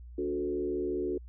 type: tone with frequency modulation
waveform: sine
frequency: 364.5 Hz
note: F#4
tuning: 26 cents flat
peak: -29 dBFS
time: 0.18-1.18 s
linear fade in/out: 5 ms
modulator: 74.5 Hz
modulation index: 1
effects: added 60 Hz sine -44 dBFS peak until 1.28 s